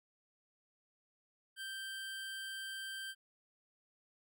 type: tone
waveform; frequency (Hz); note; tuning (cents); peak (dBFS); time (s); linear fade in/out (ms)
25% pulse; 1568; G6; 0; -38; 1.56-3.15; 50
effects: none